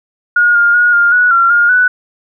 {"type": "tone with pitch steps", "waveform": "sine", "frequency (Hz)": [1436, 1410, 1443, 1406, 1467, 1372, 1418, 1487], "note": ["F6", "F6", "F#6", "F6", "F#6", "F6", "F6", "F#6"], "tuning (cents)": [48, 16, -44, 11, -15, -31, 26, 8], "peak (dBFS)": -6, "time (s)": [0.36, 1.88], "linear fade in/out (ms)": 5, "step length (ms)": 190, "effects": []}